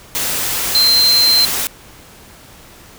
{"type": "tone in noise", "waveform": "sine", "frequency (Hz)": 4124, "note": "C8", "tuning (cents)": -26, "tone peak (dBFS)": -9, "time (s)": [0.75, 1.45], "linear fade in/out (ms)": 0, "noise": "white", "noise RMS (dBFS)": -19, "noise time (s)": [0.15, 1.67], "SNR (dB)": 7, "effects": ["pink hiss -41 dBFS RMS until 2.98 s"]}